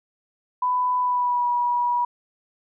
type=tone with pitch glide; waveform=sine; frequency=997 to 968.6 Hz; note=B5 to B5; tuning=+16 to -34 cents; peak=-19 dBFS; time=0.62-2.05 s; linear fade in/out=5 ms; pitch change=-50 cents; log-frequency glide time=0.99-1.48 s; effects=none